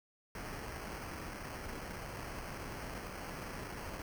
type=noise with sample-and-hold; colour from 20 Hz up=pink; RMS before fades=-44 dBFS; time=0.35-4.02 s; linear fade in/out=2 ms; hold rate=3675 Hz; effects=none